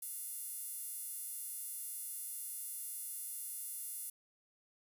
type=tone with high-pass filter; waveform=sawtooth; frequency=699 Hz; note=F5; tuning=1 cent sharp; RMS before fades=-44 dBFS; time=0.02-4.1 s; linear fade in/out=5 ms; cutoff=11000 Hz; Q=2.8; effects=none